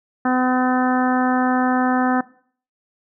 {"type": "harmonic tone", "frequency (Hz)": 253.8, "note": "B3", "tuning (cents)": 47, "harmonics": [1, 2, 3, 4, 5, 6, 7], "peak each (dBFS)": [-18, -28, -22, -28, -26, -28, -31], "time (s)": [0.25, 2.21], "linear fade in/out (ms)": 5, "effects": ["noise-tail reverb RT60 0.5 s tail -19 dB re dry"]}